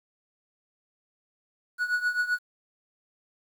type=tone with tremolo; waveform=triangle; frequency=1466 Hz; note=F#6; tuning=16 cents flat; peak=-19 dBFS; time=1.78-2.39 s; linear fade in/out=50 ms; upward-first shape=triangle; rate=7.7 Hz; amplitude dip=85%; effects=9-bit

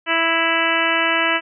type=harmonic tone; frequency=330 Hz; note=E4; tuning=2 cents sharp; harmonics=1 / 2 / 3 / 4 / 5 / 6 / 7 / 8 / 9; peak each=-27 / -25 / -25 / -24 / -23 / -23 / -25 / -24 / -25 dBFS; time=0.06-1.41 s; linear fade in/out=50 ms; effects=none

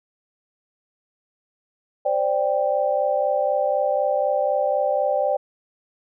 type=chord; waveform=sine; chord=C suspended second; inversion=none; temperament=equal with one note detuned; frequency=523.3 / 587.3 / 786.7 Hz; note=C5 / D5 / G5; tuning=0 / 0 / +6 cents; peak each=-24 / -21 / -24 dBFS; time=2.05-5.37 s; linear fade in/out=10 ms; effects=none

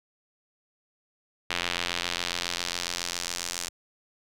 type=tone with band-pass filter sweep; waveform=sawtooth; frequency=87.31 Hz; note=F2; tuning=in tune; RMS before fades=-32 dBFS; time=1.5-3.69 s; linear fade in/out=5 ms; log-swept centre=2900 to 6800 Hz; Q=1.3; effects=none

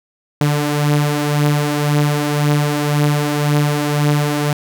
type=beating tone pair; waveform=sawtooth; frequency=146.83 / 148.73 Hz; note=D3 / D3; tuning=0 / +22 cents; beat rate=1.9 Hz; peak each=-11 / -16 dBFS; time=0.41-4.53 s; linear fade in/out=2 ms; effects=none

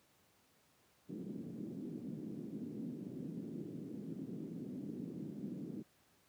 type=band-pass noise; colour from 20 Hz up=pink; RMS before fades=-45 dBFS; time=1.08-5.83 s; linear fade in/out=20 ms; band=170 to 310 Hz; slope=24 dB/octave; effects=pink hiss -71 dBFS RMS until 6.28 s + high-pass 100 Hz 12 dB/octave

